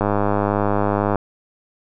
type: click train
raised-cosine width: 1 ms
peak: -5 dBFS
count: 118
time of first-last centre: 0.01-1.157 s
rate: 102 Hz
effects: none